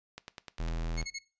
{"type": "click train", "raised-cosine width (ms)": 0.2, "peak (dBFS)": -24, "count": 6, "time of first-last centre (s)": [0.18, 0.684], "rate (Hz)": 9.92}
{"type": "tone", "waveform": "square", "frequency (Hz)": 41.2, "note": "E1", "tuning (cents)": 0, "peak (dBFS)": -32, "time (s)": [0.59, 1.04], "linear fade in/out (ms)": 10}
{"type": "tone bursts", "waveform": "15% pulse", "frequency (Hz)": 2179, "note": "C#7", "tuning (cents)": -30, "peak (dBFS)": -29, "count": 3, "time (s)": [0.97, 1.189], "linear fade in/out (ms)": 10, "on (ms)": 49, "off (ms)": 36}
{"effects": ["noise-tail reverb RT60 0.3 s tail -19 dB re dry", "resampled to 16000 Hz"]}